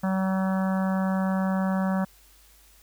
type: harmonic tone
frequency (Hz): 189.8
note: F#3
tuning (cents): +44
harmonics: 1 / 3 / 4 / 5 / 6 / 7 / 8 / 9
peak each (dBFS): -23 / -33 / -35 / -37 / -39 / -40 / -41 / -42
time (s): 0.03-2.05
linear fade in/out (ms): 10
effects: added 50 Hz sine -57 dBFS peak until 2.82 s + white hiss -57 dBFS RMS until 2.82 s